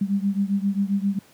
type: beating tone pair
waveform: sine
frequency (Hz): 196 / 203.5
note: G3 / G#3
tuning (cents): 0 / -35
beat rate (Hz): 7.5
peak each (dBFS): -22 / -24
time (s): 0.01-1.19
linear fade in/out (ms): 5
effects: pink hiss -54 dBFS RMS until 1.33 s + high-pass 100 Hz 12 dB/octave